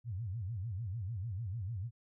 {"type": "tone with vibrato", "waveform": "sine", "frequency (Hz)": 103.83, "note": "G#2", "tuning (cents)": 0, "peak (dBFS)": -36, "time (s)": [0.04, 1.91], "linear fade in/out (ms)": 50, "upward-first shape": "sine", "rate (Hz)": 6.7, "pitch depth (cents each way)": 270, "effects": []}